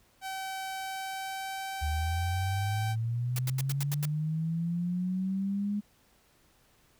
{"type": "tone with pitch glide", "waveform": "sawtooth", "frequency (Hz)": [767, 775], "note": ["G5", "G5"], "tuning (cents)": [-38, -20], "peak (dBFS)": -31, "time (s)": [0.21, 2.96], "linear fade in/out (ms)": 50, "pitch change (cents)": 18, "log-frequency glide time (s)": [0.75, 2.03]}
{"type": "linear sweep", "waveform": "sine", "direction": "up", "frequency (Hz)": [73.42, 207.7], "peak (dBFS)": -28, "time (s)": [1.81, 5.81], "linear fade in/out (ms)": 20}
{"type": "noise bursts", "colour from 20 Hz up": "white", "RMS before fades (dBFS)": -36, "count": 7, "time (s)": [3.36, 4.054], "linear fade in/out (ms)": 2, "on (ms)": 28, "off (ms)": 83}
{"effects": ["pink hiss -65 dBFS RMS until 6.99 s"]}